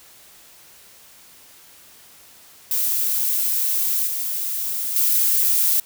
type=noise with level steps; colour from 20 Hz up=violet; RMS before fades=-21 / -25 / -18 dBFS; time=2.71-5.8 s; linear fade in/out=2 ms; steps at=4.07 / 4.96 s; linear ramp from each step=2 ms; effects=white hiss -48 dBFS RMS until 5.85 s